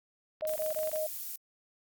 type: click train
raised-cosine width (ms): 0.3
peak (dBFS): -30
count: 14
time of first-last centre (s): 0.41-0.959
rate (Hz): 23.7
type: tone bursts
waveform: sine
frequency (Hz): 622.3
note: D#5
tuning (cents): 0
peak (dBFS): -30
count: 4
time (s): 0.42-1.067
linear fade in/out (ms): 5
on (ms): 140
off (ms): 29
type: noise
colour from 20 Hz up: violet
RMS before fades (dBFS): -39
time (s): 0.47-1.36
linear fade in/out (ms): 2
effects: Opus 48 kbps